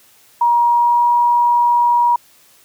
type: tone with pitch glide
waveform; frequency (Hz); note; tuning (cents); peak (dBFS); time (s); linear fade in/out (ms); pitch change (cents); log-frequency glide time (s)
sine; 950 to 957.2; A#5 to A#5; +33 to +46; -10; 0.41-2.16; 5; +13; 0.67-1.09
effects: white hiss -50 dBFS RMS until 2.64 s + high-pass 60 Hz 12 dB/octave